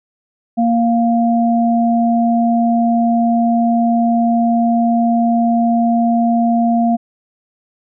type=tone pair together; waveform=sine; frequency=233.1 / 698.5 Hz; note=A#3 / F5; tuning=0 / 0 cents; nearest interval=octave + perfect fifth; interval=1900 cents; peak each=-12 / -16 dBFS; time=0.57-6.97 s; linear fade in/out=20 ms; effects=none